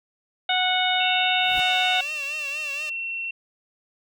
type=harmonic tone; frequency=736 Hz; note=F#5; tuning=9 cents flat; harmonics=1 / 2 / 3 / 4 / 5; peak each=-24 / -28 / -27 / -27 / -25 dBFS; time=0.49-2.01 s; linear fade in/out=5 ms
type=tone; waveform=sine; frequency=2714 Hz; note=E7; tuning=50 cents sharp; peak=-27 dBFS; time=1-3.31 s; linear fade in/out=5 ms
type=noise with exponential growth; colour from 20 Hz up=pink; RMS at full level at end=-36 dBFS; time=1.22-1.6 s; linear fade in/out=1 ms; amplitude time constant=82 ms
type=tone with vibrato; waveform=5% pulse; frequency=587.3 Hz; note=D5; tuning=in tune; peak=-25 dBFS; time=1.59-2.9 s; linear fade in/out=10 ms; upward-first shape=triangle; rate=4.2 Hz; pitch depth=110 cents each way
effects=none